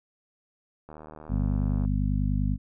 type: click train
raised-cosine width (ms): 1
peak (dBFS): -30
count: 75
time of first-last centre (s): 0.89-1.85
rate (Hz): 77.1
type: harmonic tone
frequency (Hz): 50.1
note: G1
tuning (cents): +38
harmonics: 1 / 2 / 3 / 4 / 5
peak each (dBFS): -26 / -29 / -31 / -32 / -33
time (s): 1.28-2.58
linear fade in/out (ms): 50
effects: none